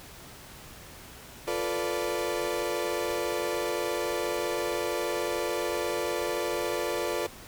35% pulse chord, B half-diminished seventh, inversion second, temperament equal with one note detuned, 349.2 / 440 / 493.9 / 582.6 Hz, F4 / A4 / B4 / D5, 0 / 0 / 0 / -14 cents, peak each -32 dBFS, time 1.47-7.27 s, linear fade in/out 10 ms, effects pink hiss -47 dBFS RMS until 7.47 s

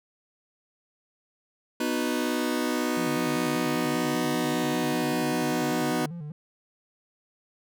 sawtooth chord, B major, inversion none, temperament just, 246.9 / 308.7 / 370.4 Hz, B3 / D#4 / F#4, 0 / -14 / +2 cents, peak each -24 / -25 / -28 dBFS, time 1.8-6.06 s, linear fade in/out 5 ms
triangle tone with vibrato, 160 Hz, D#3, 49 cents sharp, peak -32 dBFS, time 2.97-6.32 s, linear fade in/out 2 ms, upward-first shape square, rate 5.1 Hz, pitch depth 120 cents each way
effects none

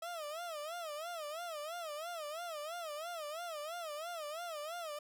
30% pulse tone with vibrato, 642 Hz, E5, 46 cents flat, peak -38 dBFS, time 0.02-4.99 s, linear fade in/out 5 ms, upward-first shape sine, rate 3 Hz, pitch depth 160 cents each way, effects none

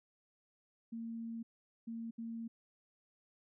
sine tone bursts at uneven times, 228.9 Hz, A#3, 31 cents flat, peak -40 dBFS, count 3, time 0.92-1.43 / 1.87-2.11 / 2.18-2.48 s, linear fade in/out 10 ms, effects none

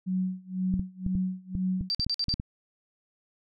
sine tone with tremolo, 185.6 Hz, F#3, 6 cents sharp, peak -24 dBFS, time 0.06-1.9 s, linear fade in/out 20 ms, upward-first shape sine, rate 2 Hz, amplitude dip 95%
clicks, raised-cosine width 5 ms, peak -19 dBFS, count 11, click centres 0.74 / 0.795 / 1.064 / 1.153 / 1.552 / 1.81 / 1.996 / 2.066 / 2.284 / 2.34 / 2.399 s
sine tone bursts, 4670 Hz, D8, 11 cents flat, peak -25 dBFS, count 5, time 1.9-2.339 s, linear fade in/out 0 ms, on 47 ms, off 51 ms
effects none

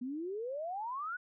sine exponential sweep, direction up, 240.1 to 1500 Hz, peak -36 dBFS, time 0.01-1.17 s, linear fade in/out 10 ms, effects none

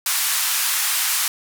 white band-pass noise, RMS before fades -21 dBFS, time 0.06-1.28 s, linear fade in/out 2 ms, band 940 to 15000 Hz, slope 24 dB/octave, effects none

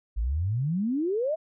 sine exponential sweep, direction up, 49.9 to 659.3 Hz, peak -24 dBFS, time 0.16-1.36 s, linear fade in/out 20 ms, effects none

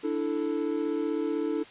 triangle chord, D suspended second, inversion none, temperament equal, 293.7 / 329.6 / 440 Hz, D4 / E4 / A4, 0 / 0 / 0 cents, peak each -29 dBFS, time 0.03-1.64 s, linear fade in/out 20 ms, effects white hiss -49 dBFS RMS until 1.7 s + resampled to 8000 Hz

